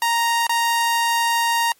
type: tone with dropouts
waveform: sawtooth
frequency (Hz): 932.3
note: A#5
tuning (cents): 0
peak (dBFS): -13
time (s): 0.02-1.72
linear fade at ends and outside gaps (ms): 1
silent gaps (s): 0.468-0.494
effects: white hiss -58 dBFS RMS until 1.79 s + MP3 64 kbps